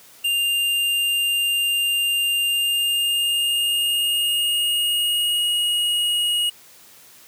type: tone with pitch glide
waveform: square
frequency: 2800 to 2880 Hz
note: F7 to F#7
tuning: +4 to -47 cents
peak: -19 dBFS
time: 0.24-6.5 s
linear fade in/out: 10 ms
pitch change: +49 cents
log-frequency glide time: 2.45-5.43 s
effects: white hiss -48 dBFS RMS until 7.27 s + high-pass 80 Hz 12 dB/octave